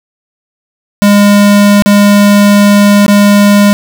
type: tone with dropouts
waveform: square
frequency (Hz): 203.9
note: G#3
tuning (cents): -32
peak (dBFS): -3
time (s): 1.02-3.73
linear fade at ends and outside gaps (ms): 0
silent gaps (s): 1.822-1.86 / 3.064-3.081
effects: none